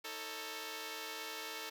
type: tone cluster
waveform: 5% pulse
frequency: 315.7 / 444.2 / 551 Hz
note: D#4 / A4 / C#5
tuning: +25 / +16 / -11 cents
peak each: -38 / -32 / -39 dBFS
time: 0.04-1.7 s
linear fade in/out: 10 ms
effects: none